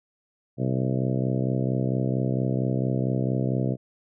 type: harmonic tone with a mistuned harmonic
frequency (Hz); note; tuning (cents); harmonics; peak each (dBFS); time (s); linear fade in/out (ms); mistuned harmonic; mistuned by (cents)
64.4; C2; -27; 2 / 3 / 4 / 5 / 6 / 7 / 8 / 9 / 10; -25 / -29 / -31 / -33 / -35 / -36 / -37 / -38 / -39; 0.57-3.77; 50; 10; +32
effects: none